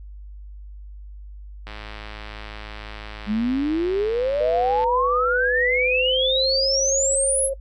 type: click train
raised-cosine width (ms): 0.3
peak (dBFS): -20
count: 337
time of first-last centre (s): 1.67-4.84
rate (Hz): 106
type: exponential sweep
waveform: sine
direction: up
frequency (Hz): 201.8 to 11175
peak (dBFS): -19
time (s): 3.26-7.5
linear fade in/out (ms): 50
type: tone with pitch glide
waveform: sine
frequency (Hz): 497.3 to 542.3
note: B4 to C#5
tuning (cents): +12 to -38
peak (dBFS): -21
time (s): 4.4-7.54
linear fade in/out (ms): 10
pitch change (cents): +150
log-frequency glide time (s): 5.69-6.73
effects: noise-tail reverb RT60 0.1 s tail -21 dB re dry + added 50 Hz sine -36 dBFS peak until 7.6 s